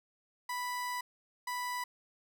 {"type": "tone bursts at uneven times", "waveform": "30% pulse", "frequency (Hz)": 987.8, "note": "B5", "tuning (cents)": 0, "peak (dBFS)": -32, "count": 2, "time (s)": [[0.49, 1.01], [1.47, 1.84]], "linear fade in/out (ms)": 5, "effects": []}